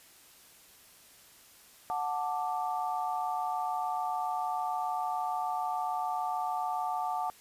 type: chord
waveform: sine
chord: D major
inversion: first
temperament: just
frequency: 734.2 / 881 / 1174.7 Hz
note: F#5 / A5 / D6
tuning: -14 / +2 / 0 cents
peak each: -33 / -34 / -37 dBFS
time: 1.9-7.3 s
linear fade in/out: 0 ms
effects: white hiss -57 dBFS RMS until 7.4 s + resampled to 32000 Hz